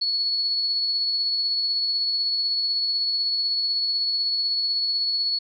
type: tone with tremolo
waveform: sine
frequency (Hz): 4392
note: C#8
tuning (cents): -17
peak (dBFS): -20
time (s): 0.01-5.39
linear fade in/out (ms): 10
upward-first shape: sine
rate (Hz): 16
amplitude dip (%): 25
effects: none